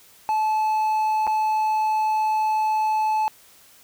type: tone with dropouts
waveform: triangle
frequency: 866 Hz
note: A5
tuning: 28 cents flat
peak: -17 dBFS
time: 0.29-3.28 s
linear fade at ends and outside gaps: 0 ms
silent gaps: 1.268-1.275 s
effects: white hiss -52 dBFS RMS until 3.83 s